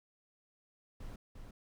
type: noise with echo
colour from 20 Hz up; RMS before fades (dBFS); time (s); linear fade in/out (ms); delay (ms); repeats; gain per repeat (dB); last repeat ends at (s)
brown; -45; 1-1.16; 5; 350; 1; -4; 1.51
effects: none